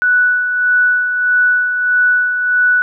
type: tone with tremolo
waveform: sine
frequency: 1480 Hz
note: F#6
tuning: in tune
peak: -8 dBFS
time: 0.02-2.82 s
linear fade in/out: 0 ms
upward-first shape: sine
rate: 1.6 Hz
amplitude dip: 50%
effects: none